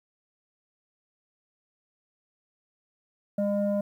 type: tone pair together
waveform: sine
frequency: 203.8 / 607.5 Hz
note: G#3 / D#5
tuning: -32 / -42 cents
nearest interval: octave + perfect fifth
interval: 1890 cents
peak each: -25 dBFS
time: 3.38-3.81 s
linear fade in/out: 5 ms
effects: tanh soft clip ceiling -19 dBFS + 10-bit